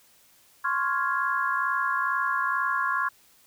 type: chord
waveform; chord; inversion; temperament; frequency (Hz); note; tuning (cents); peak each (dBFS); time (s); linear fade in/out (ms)
sine; Db major seventh; third; equal; 1046.5 / 1108.7 / 1396.9 / 1661.2; C6 / Db6 / F6 / Ab6; 0 / 0 / 0 / 0; -29; 0.64-3.09; 10
effects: white hiss -59 dBFS RMS until 3.46 s